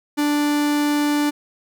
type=tone; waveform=45% pulse; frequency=293.7 Hz; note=D4; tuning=in tune; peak=-17 dBFS; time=0.17-1.31 s; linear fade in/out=20 ms; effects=none